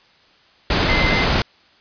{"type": "tone in noise", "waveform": "sine", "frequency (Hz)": 2067, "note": "C7", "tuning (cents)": -22, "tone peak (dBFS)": -20, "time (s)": [0.89, 1.24], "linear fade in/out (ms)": 2, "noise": "pink", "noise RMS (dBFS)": -17, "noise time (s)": [0.7, 1.42], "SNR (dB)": -6, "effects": ["white hiss -53 dBFS RMS until 1.8 s", "resampled to 11025 Hz"]}